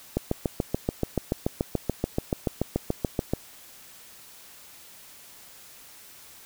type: click train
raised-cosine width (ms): 2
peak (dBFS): -10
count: 23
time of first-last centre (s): 0.17-3.335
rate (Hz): 6.95
effects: white hiss -49 dBFS RMS until 6.45 s